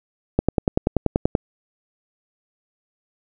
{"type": "click train", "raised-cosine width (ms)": 2, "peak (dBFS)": -3, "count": 11, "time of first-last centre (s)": [0.39, 1.352], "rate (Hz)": 10.4, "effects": []}